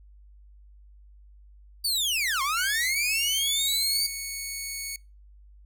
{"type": "linear two-way sweep", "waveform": "sawtooth", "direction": "down then up", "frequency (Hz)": [4673, 1046.5, 4673], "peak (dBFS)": -21, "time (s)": [1.84, 4.07], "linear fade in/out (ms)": 10, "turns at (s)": 2.42}
{"type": "tone", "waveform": "10% pulse", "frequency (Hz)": 2217, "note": "C#7", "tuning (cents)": 0, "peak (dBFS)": -23, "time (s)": [2.57, 4.96], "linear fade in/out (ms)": 2}
{"effects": ["noise-tail reverb RT60 0.3 s tail -26 dB re dry", "added 50 Hz sine -49 dBFS peak until 5.65 s"]}